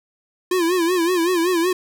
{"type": "tone with vibrato", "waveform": "square", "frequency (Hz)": 349.2, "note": "F4", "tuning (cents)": 0, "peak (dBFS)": -17, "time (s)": [0.51, 1.73], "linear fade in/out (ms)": 5, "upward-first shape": "sine", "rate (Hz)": 5.3, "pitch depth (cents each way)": 110, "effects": []}